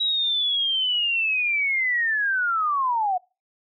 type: linear sweep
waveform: sine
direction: down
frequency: 3874 to 711 Hz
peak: -20 dBFS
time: 0-3.18 s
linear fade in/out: 10 ms
effects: noise-tail reverb RT60 0.3 s tail -26 dB re dry